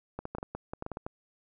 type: clicks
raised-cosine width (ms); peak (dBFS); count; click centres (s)
1; -22; 12; 0.19 / 0.254 / 0.35 / 0.384 / 0.429 / 0.55 / 0.735 / 0.824 / 0.864 / 0.917 / 0.971 / 1.065
effects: none